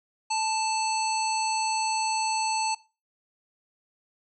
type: harmonic tone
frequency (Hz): 880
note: A5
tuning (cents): 0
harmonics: 1 / 3 / 5 / 7 / 9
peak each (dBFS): -26 / -34 / -33 / -37 / -34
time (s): 0.3-2.75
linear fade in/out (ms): 10
effects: noise-tail reverb RT60 0.3 s tail -19 dB re dry